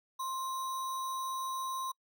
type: tone with sample-and-hold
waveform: sine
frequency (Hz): 1053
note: C6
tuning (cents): +11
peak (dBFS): -34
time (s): 0.19-1.92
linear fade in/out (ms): 10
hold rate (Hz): 4900
effects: noise-tail reverb RT60 0.1 s tail -26 dB re dry